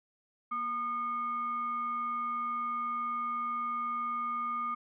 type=tone with frequency modulation; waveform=sine; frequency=1219 Hz; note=D#6; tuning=36 cents flat; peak=-31 dBFS; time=0.51-4.75 s; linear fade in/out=10 ms; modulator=982 Hz; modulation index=0.34; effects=none